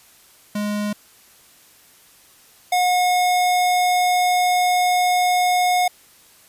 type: tone pair in turn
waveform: square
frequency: 207.7 / 723.3 Hz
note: G#3 / F#5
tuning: 0 / -39 cents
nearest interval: octave + minor seventh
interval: 2161 cents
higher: second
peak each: -22 / -16 dBFS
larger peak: second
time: 0.55-0.93 / 2.72-5.88 s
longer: second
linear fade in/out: 5 ms
effects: white hiss -51 dBFS RMS until 6.48 s + resampled to 32000 Hz